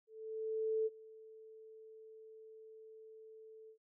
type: tone with ADSR envelope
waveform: sine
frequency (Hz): 440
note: A4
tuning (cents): 0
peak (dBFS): -31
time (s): 0.07-3.78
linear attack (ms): 790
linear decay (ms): 33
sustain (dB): -22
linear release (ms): 88
effects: none